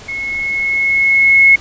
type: tone with level ramp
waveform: sine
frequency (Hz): 2179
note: C#7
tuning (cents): -30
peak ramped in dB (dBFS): -20 to -3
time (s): 0.08-1.56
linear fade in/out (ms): 10
effects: pink hiss -35 dBFS RMS until 1.6 s + resampled to 16000 Hz